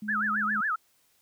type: tone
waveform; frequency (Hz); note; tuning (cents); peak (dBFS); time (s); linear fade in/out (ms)
sine; 210.7; G#3; +25; -34; 0.02-0.61; 5
type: tone with vibrato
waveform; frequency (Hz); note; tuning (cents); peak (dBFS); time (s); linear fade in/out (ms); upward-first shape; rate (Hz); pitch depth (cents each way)
sine; 1480; F#6; 0; -25; 0.08-0.76; 10; sine; 7.3; 300
effects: white hiss -67 dBFS RMS until 1.21 s